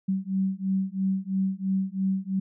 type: beating tone pair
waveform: sine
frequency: 190 / 193 Hz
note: F#3 / G3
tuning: +46 / -27 cents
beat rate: 3 Hz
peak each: -27 dBFS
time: 0.08-2.4 s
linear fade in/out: 10 ms
effects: none